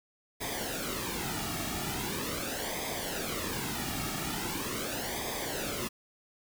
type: noise with flanger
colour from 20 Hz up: pink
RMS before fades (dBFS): -35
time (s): 0.4-5.89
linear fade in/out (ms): 20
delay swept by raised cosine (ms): 0.7 to 2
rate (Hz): 0.41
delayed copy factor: -0.7
effects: none